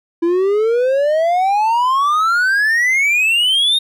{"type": "exponential sweep", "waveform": "triangle", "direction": "up", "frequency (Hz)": [331.9, 3729], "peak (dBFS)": -10, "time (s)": [0.22, 3.79], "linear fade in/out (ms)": 10, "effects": []}